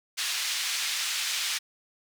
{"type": "band-pass noise", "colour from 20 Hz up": "white", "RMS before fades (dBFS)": -30, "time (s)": [0.17, 1.59], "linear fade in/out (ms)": 20, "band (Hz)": [1900, 5400], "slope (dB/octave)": 12, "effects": []}